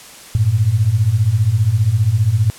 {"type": "beating tone pair", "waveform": "sine", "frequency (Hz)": [98, 113], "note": ["G2", "A2"], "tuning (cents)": [0, 47], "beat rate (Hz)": 15, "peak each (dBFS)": [-16, -13], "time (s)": [0.35, 2.5], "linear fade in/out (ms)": 0, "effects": ["white hiss -38 dBFS RMS until 2.58 s", "low-pass 11000 Hz 12 dB/octave"]}